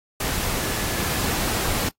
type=tone in noise; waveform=sine; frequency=1717 Hz; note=A6; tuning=43 cents flat; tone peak=-36 dBFS; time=0.6-1.33 s; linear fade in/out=5 ms; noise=pink; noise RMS=-25 dBFS; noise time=0.2-1.89 s; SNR=-14 dB; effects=noise-tail reverb RT60 0.1 s tail -21 dB re dry + AAC 48 kbps